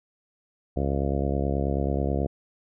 harmonic tone, 69.3 Hz, C#2, in tune, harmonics 1 / 2 / 3 / 4 / 5 / 6 / 7 / 8 / 9 / 10, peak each -27 / -30 / -32 / -33 / -34 / -35 / -35 / -36 / -37 / -37 dBFS, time 0.76-2.27 s, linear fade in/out 10 ms, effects none

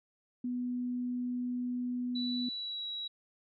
sine tone, 246.9 Hz, B3, in tune, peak -32 dBFS, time 0.44-2.49 s, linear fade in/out 5 ms
sine tone with pitch glide, 3951 to 3879 Hz, B7 to B7, 0 to -32 cents, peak -36 dBFS, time 2.15-3.08 s, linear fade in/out 10 ms, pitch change -32 cents, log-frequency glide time 2.47-2.87 s
effects none

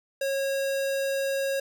square tone, 546 Hz, C#5, 26 cents flat, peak -26 dBFS, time 0.21-1.6 s, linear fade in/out 5 ms, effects none

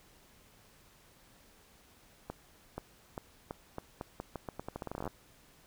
accelerating click train, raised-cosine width 1 ms, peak -24 dBFS, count 23, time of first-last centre 2.3-5.077 s, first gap 480 ms, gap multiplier 0.83, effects pink hiss -62 dBFS RMS until 5.66 s

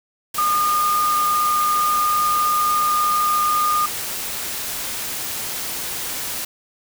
sine tone in noise, 1218 Hz, D#6, 37 cents flat, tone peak -16 dBFS, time 0.38-3.86 s, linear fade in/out 5 ms, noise white, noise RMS -27 dBFS, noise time 0.34-6.45 s, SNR +8 dB, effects none

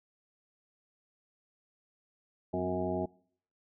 harmonic tone with a mistuned harmonic, 91.4 Hz, F#2, 21 cents flat, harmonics 1 / 2 / 3 / 4 / 5 / 7 / 8 / 9, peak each -41 / -37 / -38 / -35 / -41 / -36 / -46 / -41 dBFS, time 2.53-3.06 s, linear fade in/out 10 ms, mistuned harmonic 3, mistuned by -68 cents, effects noise-tail reverb RT60 0.6 s tail -24 dB re dry

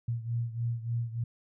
sine beating tone pair, 116.4 / 119.8 Hz, A#2 / A#2, -2 / +48 cents, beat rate 3.4 Hz, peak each -31 / -35 dBFS, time 0.08-1.24 s, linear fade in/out 5 ms, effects none

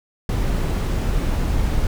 brown noise, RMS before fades -20 dBFS, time 0.29-1.87 s, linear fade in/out 2 ms, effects none

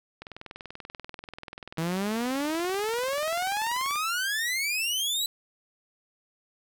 click train, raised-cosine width 0.3 ms, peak -24 dBFS, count 78, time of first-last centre 0.22-3.958 s, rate 20.6 Hz
sawtooth exponential sweep, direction up, 158.8 to 4000 Hz, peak -23 dBFS, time 1.78-5.26 s, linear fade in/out 2 ms
effects none

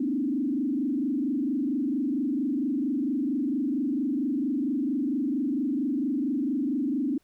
sine tone with frequency modulation, 274.7 Hz, C#4, 16 cents flat, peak -24 dBFS, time 0-7.18 s, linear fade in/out 5 ms, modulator 24.4 Hz, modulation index 1.6, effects pink hiss -69 dBFS RMS until 7.23 s

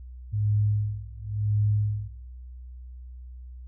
sine tone with tremolo, 104.8 Hz, G#2, 16 cents sharp, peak -20 dBFS, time 0.32-2.09 s, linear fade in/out 20 ms, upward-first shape sine, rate 0.94 Hz, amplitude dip 95%, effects noise-tail reverb RT60 0.8 s tail -21 dB re dry + added 62 Hz sine -39 dBFS peak until 3.67 s

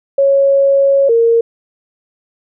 sine tone pair in turn, 552 / 461.9 Hz, C#5 / A#4, -7 / -16 cents, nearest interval minor third, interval 309 cents, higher first, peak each -7 dBFS, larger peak neither, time 0.18-1.09 / 1.09-1.41 s, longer first, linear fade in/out 5 ms, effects none

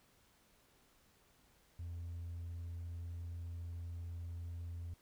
triangle tone, 85.3 Hz, F2, 40 cents flat, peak -39 dBFS, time 1.79-4.94 s, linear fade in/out 5 ms, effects tanh soft clip ceiling -37 dBFS + pink hiss -70 dBFS RMS until 5.01 s

